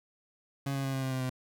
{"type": "tone with pitch steps", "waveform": "30% pulse", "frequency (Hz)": [138.3, 136.63, 134.99, 133.36, 131.75, 130.16, 128.59], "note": ["C#3", "C#3", "C#3", "C3", "C3", "C3", "C3"], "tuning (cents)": [-4, -25, -46, 33, 12, -9, -30], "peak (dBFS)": -28, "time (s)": [0.66, 1.297], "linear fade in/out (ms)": 5, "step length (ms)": 91, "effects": []}